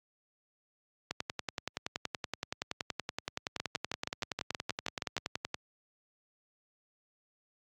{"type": "two click trains", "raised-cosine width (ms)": 0.2, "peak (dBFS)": [-16, -16], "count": [48, 11], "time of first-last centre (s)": [[1.11, 5.544], [3.6, 5.18]], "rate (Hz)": [10.6, 6.33], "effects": ["high-pass 80 Hz 12 dB/octave", "AAC 48 kbps"]}